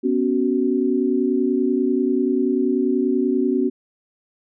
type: chord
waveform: sine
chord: B suspended second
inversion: none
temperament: equal with one note detuned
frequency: 246.9 / 277.2 / 373.2 Hz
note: B3 / C#4 / F#4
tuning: 0 / 0 / +15 cents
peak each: -21 dBFS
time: 0.03-3.7 s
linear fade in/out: 20 ms
effects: none